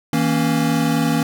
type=chord; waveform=square; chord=A# diminished; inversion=second; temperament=equal with one note detuned; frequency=161.42 / 233.1 / 277.2 Hz; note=E3 / A#3 / C#4; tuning=-36 / 0 / 0 cents; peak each=-21 dBFS; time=0.13-1.23 s; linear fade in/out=2 ms; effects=none